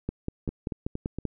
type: two click trains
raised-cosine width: 3 ms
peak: -19 / -16 dBFS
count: 4 / 7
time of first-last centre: 0.49-1.186 / 0.09-1.253 s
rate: 4.31 / 5.16 Hz
effects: none